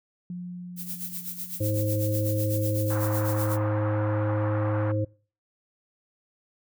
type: tone with exponential decay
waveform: sine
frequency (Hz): 177.9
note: F3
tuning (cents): +32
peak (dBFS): -31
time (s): 0.3-3.89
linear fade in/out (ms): 2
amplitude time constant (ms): 780
type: noise with tremolo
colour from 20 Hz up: violet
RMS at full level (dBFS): -33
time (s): 0.76-3.58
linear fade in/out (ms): 50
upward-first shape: sine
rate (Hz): 8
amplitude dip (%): 70
type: harmonic tone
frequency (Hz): 105.6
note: G#2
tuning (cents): +29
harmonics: 1 / 3 / 5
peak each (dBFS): -25 / -31 / -30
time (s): 1.6-5.05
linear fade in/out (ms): 10
type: band-pass noise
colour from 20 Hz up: pink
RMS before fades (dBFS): -37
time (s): 2.9-4.92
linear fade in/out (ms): 5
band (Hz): 810 to 1400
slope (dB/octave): 24
effects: noise-tail reverb RT60 0.4 s tail -23 dB re dry